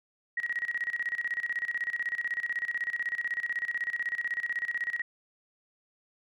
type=tone with tremolo; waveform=sine; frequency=1900 Hz; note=A#6; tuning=33 cents sharp; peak=-27 dBFS; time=0.37-5.02 s; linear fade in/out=5 ms; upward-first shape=square; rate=16 Hz; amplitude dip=80%; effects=none